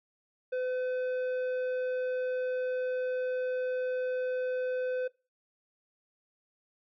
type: tone with tanh clipping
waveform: sine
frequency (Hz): 507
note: B4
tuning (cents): +45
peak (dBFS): -31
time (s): 0.52-5.08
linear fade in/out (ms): 10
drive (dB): 9
effects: noise-tail reverb RT60 0.3 s tail -22 dB re dry